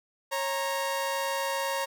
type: tone pair together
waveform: sawtooth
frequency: 547.3 / 932.3 Hz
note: C#5 / A#5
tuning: -22 / 0 cents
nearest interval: major sixth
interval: 922 cents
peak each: -27 / -27 dBFS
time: 0.31-1.86 s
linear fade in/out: 20 ms
effects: none